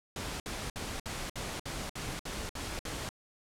pink noise bursts, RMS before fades -38 dBFS, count 10, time 0.16-3.091 s, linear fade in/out 2 ms, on 240 ms, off 59 ms, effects low-pass 10000 Hz 12 dB/octave

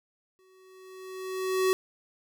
square tone with exponential growth, 375.5 Hz, F#4, 26 cents sharp, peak -21 dBFS, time 0.39-1.73 s, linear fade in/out 0 ms, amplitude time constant 290 ms, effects none

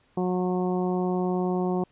harmonic tone, 181.9 Hz, F#3, 29 cents flat, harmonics 1 / 2 / 3 / 4 / 5 / 6, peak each -26 / -27 / -37 / -33 / -38 / -41 dBFS, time 0.17-1.84 s, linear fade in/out 5 ms, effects pink hiss -64 dBFS RMS until 1.91 s + resampled to 8000 Hz

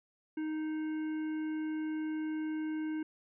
harmonic tone, 311.1 Hz, D#4, in tune, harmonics 1 / 3 / 5 / 7 / 9, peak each -33 / -54 / -50 / -56 / -62 dBFS, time 0.37-3.03 s, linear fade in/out 5 ms, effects none

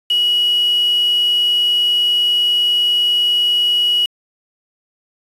sine tone with quantisation, 2915 Hz, F#7, 26 cents flat, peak -12 dBFS, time 0.1-4.06 s, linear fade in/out 5 ms, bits 5, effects resampled to 32000 Hz

